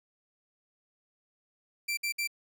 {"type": "tone bursts", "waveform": "sawtooth", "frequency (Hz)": 2349, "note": "D7", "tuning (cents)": 0, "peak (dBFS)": -26, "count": 3, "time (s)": [1.88, 2.275], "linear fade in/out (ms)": 10, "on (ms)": 93, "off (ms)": 58, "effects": []}